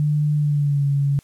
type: tone with pitch glide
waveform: sine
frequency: 149.1 to 140.73 Hz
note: D3 to C#3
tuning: +27 to +27 cents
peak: -16 dBFS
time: 0-1.19 s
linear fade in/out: 0 ms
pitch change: -100 cents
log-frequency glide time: 0.36-0.86 s
effects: white hiss -56 dBFS RMS until 1.23 s + low-pass 12000 Hz 12 dB/octave